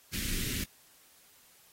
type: band-stop noise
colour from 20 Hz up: pink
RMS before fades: -34 dBFS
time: 0.13-0.64 s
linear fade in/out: 5 ms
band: 340 to 1800 Hz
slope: 24 dB/octave
effects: white hiss -61 dBFS RMS until 1.72 s + AAC 48 kbps